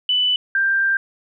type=tone pair in turn; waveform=sine; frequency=2987 / 1582.3 Hz; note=F#7 / G6; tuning=+16 / +16 cents; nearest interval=major seventh; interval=1100 cents; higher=first; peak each=-15 dBFS; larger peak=neither; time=0.09-0.36 / 0.55-0.97 s; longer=second; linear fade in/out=2 ms; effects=none